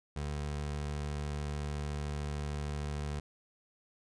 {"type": "tone", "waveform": "25% pulse", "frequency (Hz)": 73.42, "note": "D2", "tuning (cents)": 0, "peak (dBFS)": -31, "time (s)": [0.16, 3.2], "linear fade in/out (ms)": 5, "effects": ["resampled to 22050 Hz"]}